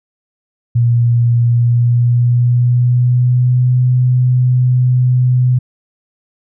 sine tone with pitch glide, 118.8 to 125.79 Hz, A#2 to B2, +33 to +32 cents, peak -8 dBFS, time 0.75-5.59 s, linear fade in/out 10 ms, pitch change +99 cents, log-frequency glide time 1.46-3.8 s, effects none

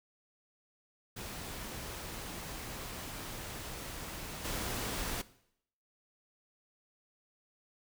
pink noise with level steps, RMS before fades -43 / -37 dBFS, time 1.16-5.22 s, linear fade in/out 10 ms, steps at 4.44 s, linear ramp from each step 10 ms, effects noise-tail reverb RT60 0.7 s tail -18 dB re dry

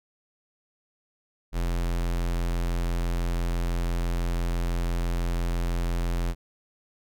square tone, 43 Hz, F1, 26 cents flat, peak -25 dBFS, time 1.52-6.35 s, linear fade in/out 50 ms, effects none

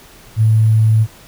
sine tone with sample-and-hold, 110 Hz, A2, in tune, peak -8 dBFS, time 0.36-1.07 s, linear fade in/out 50 ms, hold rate 11025 Hz, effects pink hiss -42 dBFS RMS until 1.27 s

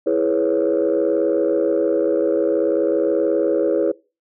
sine chord, C# minor seventh, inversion first, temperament equal, 329.6 / 415.3 / 493.9 / 554.4 Hz, E4 / G#4 / B4 / C#5, 0 / 0 / 0 / 0 cents, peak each -20 dBFS, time 0.06-3.92 s, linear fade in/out 10 ms, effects noise-tail reverb RT60 0.3 s tail -22 dB re dry + tanh soft clip ceiling -9 dBFS

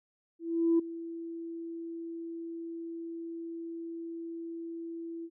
sine tone with ADSR envelope, 333.1 Hz, E4, 18 cents sharp, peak -20 dBFS, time 0.39-5.3 s, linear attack 400 ms, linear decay 9 ms, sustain -17 dB, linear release 56 ms, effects tanh soft clip ceiling -18 dBFS

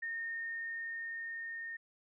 sine tone with level ramp, 1834 Hz, A#6, 29 cents flat, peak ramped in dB -36 to -40 dBFS, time 0.02-1.77 s, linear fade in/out 10 ms, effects none

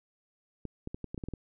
clicks, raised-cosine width 3 ms, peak -24 dBFS, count 9, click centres 0.653 / 0.874 / 0.945 / 1.043 / 1.145 / 1.178 / 1.238 / 1.286 / 1.337 s, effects none

